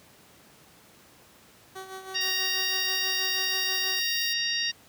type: tone with tremolo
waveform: 15% pulse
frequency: 380 Hz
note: F#4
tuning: 46 cents sharp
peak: -30 dBFS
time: 1.75-4 s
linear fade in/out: 10 ms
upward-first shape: sine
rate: 6.2 Hz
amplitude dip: 60%
type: harmonic tone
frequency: 932.3 Hz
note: A#5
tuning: in tune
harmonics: 2 / 3 / 4 / 5 / 6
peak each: -32 / -32 / -32 / -32 / -32 dBFS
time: 2.14-4.72 s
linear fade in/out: 20 ms
type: noise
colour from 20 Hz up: violet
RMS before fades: -38 dBFS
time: 2.21-4.33 s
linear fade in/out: 0 ms
effects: pink hiss -55 dBFS RMS until 4.88 s + high-pass 100 Hz 12 dB/octave